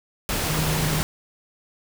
sine tone in noise, 155.56 Hz, D#3, in tune, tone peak -24 dBFS, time 0.49-1.01 s, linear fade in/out 0 ms, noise pink, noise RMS -25 dBFS, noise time 0.29-1.03 s, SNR -2 dB, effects none

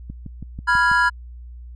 click train, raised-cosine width 5 ms, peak -20 dBFS, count 6, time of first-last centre 0.1-0.916 s, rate 6.13 Hz
triangle chord, F diminished, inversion second, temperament equal, 987.8 / 1396.9 / 1661.2 Hz, Cb6 / F6 / Ab6, 0 / 0 / 0 cents, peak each -17 dBFS, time 0.67-1.1 s, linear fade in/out 20 ms
effects added 60 Hz sine -35 dBFS peak until 1.75 s + resampled to 24000 Hz

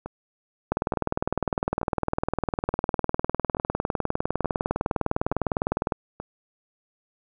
two click trains, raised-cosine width 1 ms, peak -9 / -19 dBFS, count 104 / 8, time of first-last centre 0.72-5.922 / 0.06-6.2 s, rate 19.8 / 1.14 Hz, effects none

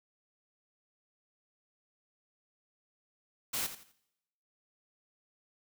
white noise with echo, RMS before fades -34 dBFS, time 3.53-3.67 s, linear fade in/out 10 ms, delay 84 ms, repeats 3, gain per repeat -11 dB, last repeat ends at 3.922 s, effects noise-tail reverb RT60 0.9 s tail -23 dB re dry

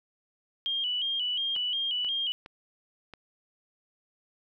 sine tone with vibrato, 3085 Hz, G7, 28 cents flat, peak -27 dBFS, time 0.66-2.32 s, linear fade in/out 0 ms, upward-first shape square, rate 2.8 Hz, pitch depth 71 cents each way
clicks, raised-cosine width 0.3 ms, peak -28 dBFS, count 4, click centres 1.563 / 2.047 / 2.461 / 3.137 s
effects none

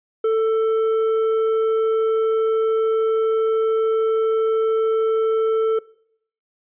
sine tone with hard clipping, 443.5 Hz, A4, 14 cents sharp, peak -17 dBFS, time 0.24-5.79 s, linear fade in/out 5 ms, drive 5 dB, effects noise-tail reverb RT60 0.7 s tail -23 dB re dry + resampled to 8000 Hz

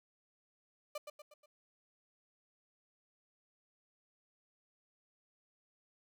35% pulse tone with echo, 594 Hz, D5, 20 cents sharp, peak -37 dBFS, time 0.95-0.98 s, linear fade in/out 5 ms, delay 120 ms, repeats 4, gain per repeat -6 dB, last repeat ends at 1.46 s, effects none

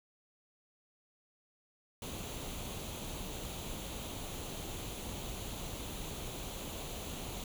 pink noise with comb filter, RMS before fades -42 dBFS, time 2.02-7.44 s, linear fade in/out 2 ms, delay 0.29 ms, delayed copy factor +0.55, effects none

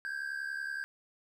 triangle tone pair together, 1569.3 / 1640 Hz, G6 / G#6, +1 / -22 cents, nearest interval minor second, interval 77 cents, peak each -35 / -38 dBFS, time 0.05-0.84 s, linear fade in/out 0 ms, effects none

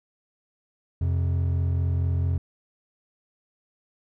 triangle tone pair together, 87.31 / 131.82 Hz, F2 / C3, 0 / +13 cents, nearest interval perfect fifth, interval 713 cents, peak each -20 / -27 dBFS, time 1.01-2.38 s, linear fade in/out 5 ms, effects none

